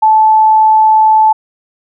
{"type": "tone", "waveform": "sine", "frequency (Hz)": 871, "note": "A5", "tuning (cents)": -18, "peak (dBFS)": -4, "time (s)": [0.02, 1.33], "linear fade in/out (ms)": 10, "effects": []}